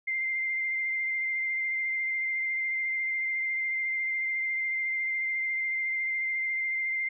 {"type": "tone with vibrato", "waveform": "sine", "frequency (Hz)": 2093, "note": "C7", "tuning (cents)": 0, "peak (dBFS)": -27, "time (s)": [0.07, 7.09], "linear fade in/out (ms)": 10, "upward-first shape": "sine", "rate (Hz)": 14, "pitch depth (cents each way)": 16, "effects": []}